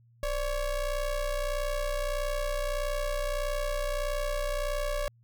square ring-modulated tone, 277.2 Hz, C#4, in tune, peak -26 dBFS, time 0.23-5.08 s, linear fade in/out 0 ms, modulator 308 Hz, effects added 117 Hz sine -58 dBFS peak until 5.23 s

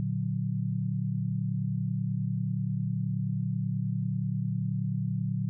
sine chord, Bb augmented, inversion none, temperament equal, 116.54 / 146.83 / 185 Hz, Bb2 / D3 / F#3, 0 / 0 / 0 cents, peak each -31 / -32 / -32 dBFS, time 0-5.49 s, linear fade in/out 0 ms, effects none

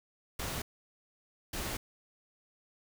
pink noise bursts at uneven times, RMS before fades -37 dBFS, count 2, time 0.39-0.62 / 1.53-1.77 s, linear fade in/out 5 ms, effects none

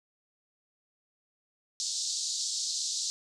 pink band-pass noise, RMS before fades -33 dBFS, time 1.8-3.1 s, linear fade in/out 0 ms, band 4000 to 7800 Hz, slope 48 dB/octave, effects none

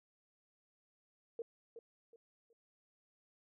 sine tone with echo, 462.1 Hz, A#4, 15 cents flat, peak -38 dBFS, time 1.39-1.42 s, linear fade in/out 2 ms, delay 370 ms, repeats 3, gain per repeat -10 dB, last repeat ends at 2.53 s, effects none

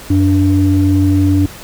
sine tone pair together, 92.5 / 290.6 Hz, F#2 / D4, 0 / -18 cents, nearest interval octave + minor sixth, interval 1982 cents, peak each -10 dBFS, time 0.1-1.46 s, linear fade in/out 5 ms, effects tanh soft clip ceiling -2 dBFS + pink hiss -33 dBFS RMS until 1.63 s

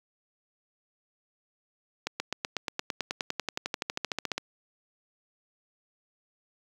accelerating click train, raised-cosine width 0.2 ms, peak -12 dBFS, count 26, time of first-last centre 2.07-4.38 s, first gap 130 ms, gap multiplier 0.97, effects high-pass 150 Hz 12 dB/octave + 8-bit

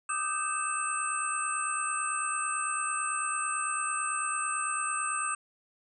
sine tone cluster, 1199 / 1268 / 1548 / 2631 / 8140 Hz, D6 / D#6 / G6 / E7 / C9, +36 / +32 / -22 / -4 / -49 cents, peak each -33 / -36 / -38 / -38 / -34 dBFS, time 0.09-5.35 s, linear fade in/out 5 ms, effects none

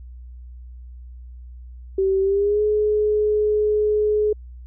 sine tone with pitch glide, 385.4 to 422.7 Hz, G4 to G#4, -29 to +31 cents, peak -16 dBFS, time 1.98-4.33 s, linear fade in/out 5 ms, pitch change +160 cents, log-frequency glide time 2.21-2.62 s, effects added 61 Hz sine -36 dBFS peak until 4.66 s

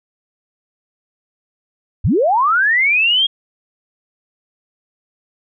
sine linear sweep, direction up, 52.8 to 3290 Hz, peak -11 dBFS, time 2.04-3.27 s, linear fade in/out 10 ms, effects none

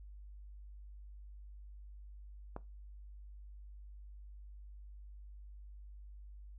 click, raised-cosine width 1 ms, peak -28 dBFS, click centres 2.564 s, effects noise-tail reverb RT60 0.2 s tail -17 dB re dry + added 50 Hz sine -49 dBFS peak until 6.58 s

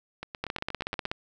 two click trains, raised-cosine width 0.3 ms, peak -20 / -14 dBFS, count 8 / 12, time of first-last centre 0.23-1.058 / 0.44-1.115 s, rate 8.45 / 16.3 Hz, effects none

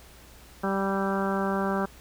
harmonic tone with a mistuned harmonic, 195.2 Hz, G3, 7 cents flat, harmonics 1 / 2 / 3 / 4 / 5 / 6 / 7 / 8, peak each -28 / -31 / -33 / -34 / -35 / -36 / -36 / -37 dBFS, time 0.63-1.86 s, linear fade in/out 10 ms, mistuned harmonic 7, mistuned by -20 cents, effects added 60 Hz sine -52 dBFS peak until 2 s + pink hiss -52 dBFS RMS until 2 s

